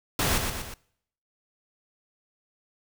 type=noise with echo; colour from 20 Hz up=pink; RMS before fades=-25 dBFS; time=0.19-0.38 s; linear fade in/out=2 ms; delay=120 ms; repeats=3; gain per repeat=-5 dB; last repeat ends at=0.74 s; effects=noise-tail reverb RT60 0.7 s tail -23 dB re dry